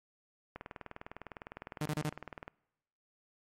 click train, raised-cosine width 0.5 ms, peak -27 dBFS, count 39, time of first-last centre 0.56-2.479 s, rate 19.8 Hz
sawtooth tone bursts, 151.6 Hz, D#3, 45 cents flat, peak -28 dBFS, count 4, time 1.81-2.095 s, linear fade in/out 2 ms, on 48 ms, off 31 ms
effects noise-tail reverb RT60 1.0 s tail -26 dB re dry + MP3 64 kbps

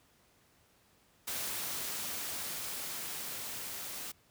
white noise with level ramp, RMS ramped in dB -37 to -42 dBFS, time 1.27-4.12 s, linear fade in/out 10 ms, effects pink hiss -67 dBFS RMS until 4.3 s + high-pass 60 Hz 12 dB/octave

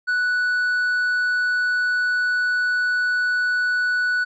sine tone with tanh clipping, 1480 Hz, F#6, in tune, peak -19 dBFS, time 0.07-4.25 s, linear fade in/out 20 ms, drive 4 dB, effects none

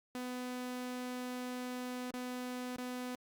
sawtooth tone with dropouts, 249.9 Hz, B3, 21 cents sharp, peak -35 dBFS, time 0.15-3.15 s, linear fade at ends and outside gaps 0 ms, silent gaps 2.106-2.139 / 2.761-2.784 s, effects Opus 48 kbps

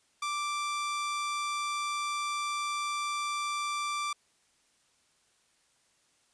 sawtooth tone, 1174.7 Hz, D6, in tune, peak -27 dBFS, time 0.22-4.13 s, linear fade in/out 5 ms, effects white hiss -69 dBFS RMS until 6.33 s + resampled to 22050 Hz

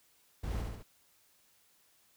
brown noise with echo, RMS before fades -38 dBFS, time 0.43-0.62 s, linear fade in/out 10 ms, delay 70 ms, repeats 3, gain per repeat -3 dB, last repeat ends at 0.83 s, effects white hiss -68 dBFS RMS until 2.16 s

